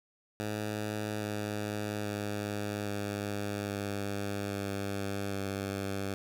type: tone with pitch steps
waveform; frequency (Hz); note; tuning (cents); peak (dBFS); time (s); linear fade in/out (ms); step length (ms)
10% pulse; 105.9 / 104.62 / 103.36 / 102.12 / 100.88 / 99.67 / 98.47; G#2 / G#2 / G#2 / G#2 / G#2 / G2 / G2; +34 / +13 / -8 / -29 / -50 / +29 / +8; -25; 0.4-6.14; 0; 820
effects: none